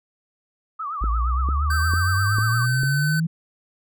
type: tone with vibrato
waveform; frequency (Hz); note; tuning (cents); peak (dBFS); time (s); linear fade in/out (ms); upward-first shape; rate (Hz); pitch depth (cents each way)
sine; 1215; D#6; -42; -26; 0.79-2.66; 10; triangle; 8.6; 170
type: exponential sweep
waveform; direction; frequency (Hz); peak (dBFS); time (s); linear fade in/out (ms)
sine; up; 53.6 to 166.1; -19; 1.01-3.27; 10
type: click train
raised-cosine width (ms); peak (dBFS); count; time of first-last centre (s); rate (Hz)
3; -18; 5; 1.04-2.834; 2.23
type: tone with pitch glide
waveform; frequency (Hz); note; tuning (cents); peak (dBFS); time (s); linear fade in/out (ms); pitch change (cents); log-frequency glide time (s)
square; 1552 to 1519.2; G6 to F#6; -18 to +45; -24; 1.7-3.2; 5; -37; 2.29-3
effects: none